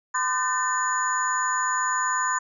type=tone cluster; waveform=sine; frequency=1021 / 1200 / 1534 / 1786 / 6900 Hz; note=C6 / D6 / G6 / A6 / A8; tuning=-43 / +37 / -38 / +25 / -35 cents; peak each=-25 / -30 / -30 / -30 / -30 dBFS; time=0.14-2.39 s; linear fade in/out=10 ms; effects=none